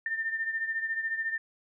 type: beating tone pair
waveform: sine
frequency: 1800 / 1814 Hz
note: A6 / A#6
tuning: +39 / -48 cents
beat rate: 14 Hz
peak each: -30 / -36 dBFS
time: 0.06-1.38 s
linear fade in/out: 2 ms
effects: none